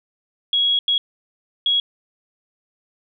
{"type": "tone bursts at uneven times", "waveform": "sine", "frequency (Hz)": 3322, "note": "G#7", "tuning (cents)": 0, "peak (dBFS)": -15, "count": 3, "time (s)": [[0.53, 0.79], [0.88, 0.98], [1.66, 1.8]], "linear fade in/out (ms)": 2, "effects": []}